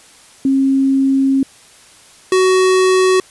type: tone pair in turn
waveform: sine / square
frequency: 270 / 373.4 Hz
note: C#4 / F#4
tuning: -45 / +16 cents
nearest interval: tritone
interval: 561 cents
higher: second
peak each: -10 dBFS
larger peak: neither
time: 0.45-1.43 / 2.32-3.2 s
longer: first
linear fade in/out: 2 ms
effects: white hiss -44 dBFS RMS until 3.3 s + resampled to 24000 Hz